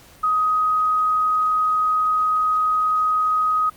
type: tone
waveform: sine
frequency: 1256 Hz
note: D#6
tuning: 16 cents sharp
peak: -16 dBFS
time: 0.23-3.7 s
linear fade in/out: 10 ms
effects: pink hiss -48 dBFS RMS until 3.76 s + Opus 48 kbps

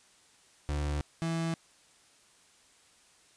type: tone pair in turn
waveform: 35% pulse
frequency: 73.4 / 164.78 Hz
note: D2 / E3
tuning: 0 / 0 cents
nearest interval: octave + major second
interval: 1400 cents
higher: second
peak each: -28 dBFS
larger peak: neither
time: 0.69-1.01 / 1.22-1.54 s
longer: neither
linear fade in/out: 0 ms
effects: white hiss -62 dBFS RMS until 3.36 s + resampled to 22050 Hz

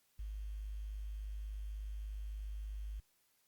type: tone with quantisation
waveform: sine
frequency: 51.7 Hz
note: G#1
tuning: 7 cents flat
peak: -40 dBFS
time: 0.19-3 s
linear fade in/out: 5 ms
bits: 11
effects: white hiss -75 dBFS RMS until 3.47 s + Opus 48 kbps

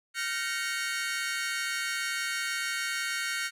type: chord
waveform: sawtooth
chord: G half-diminished seventh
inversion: third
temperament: equal with one note detuned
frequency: 1396.9 / 1534.8 / 1864.7 / 2217 Hz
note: F6 / G6 / Bb6 / Db7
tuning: 0 / -37 / 0 / 0 cents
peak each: -32 dBFS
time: 0.14-3.51 s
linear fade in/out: 50 ms
effects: low-pass 12000 Hz 12 dB/octave

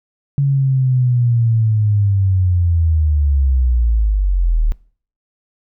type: linear sweep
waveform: sine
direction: down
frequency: 141.2 to 36.71 Hz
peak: -11 dBFS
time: 0.38-4.72 s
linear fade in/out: 0 ms
effects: noise-tail reverb RT60 0.5 s tail -23 dB re dry

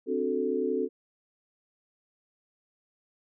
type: chord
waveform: sine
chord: D dominant seventh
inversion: third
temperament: equal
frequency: 261.6 / 293.7 / 370 / 440 Hz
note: C4 / D4 / F#4 / A4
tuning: 0 / 0 / 0 / 0 cents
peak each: -32 / -35 / -31 / -29 dBFS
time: 0.06-0.89 s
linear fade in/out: 50 ms
effects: none

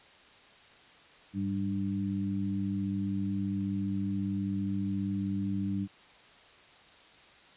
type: tone cluster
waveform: sine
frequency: 101 / 195.9 / 294.6 Hz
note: G#2 / G3 / D4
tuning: -48 / -1 / +6 cents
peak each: -36 / -31 / -36 dBFS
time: 1.33-5.88 s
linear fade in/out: 50 ms
effects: white hiss -56 dBFS RMS until 7.56 s + resampled to 8000 Hz

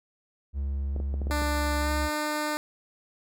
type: tone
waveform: triangle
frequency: 69.3 Hz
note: C#2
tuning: in tune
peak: -25 dBFS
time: 0.53-2.1 s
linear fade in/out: 50 ms
type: clicks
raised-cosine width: 2 ms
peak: -24 dBFS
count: 7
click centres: 0.963 / 1.001 / 1.141 / 1.217 / 1.27 / 1.301 / 1.419 s
type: tone with pitch glide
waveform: 10% pulse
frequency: 296.3 to 301.5 Hz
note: D4 to D4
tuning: +15 to +46 cents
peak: -19 dBFS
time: 1.31-2.57 s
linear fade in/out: 0 ms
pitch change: +31 cents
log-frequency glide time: 1.79-1.9 s
effects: none

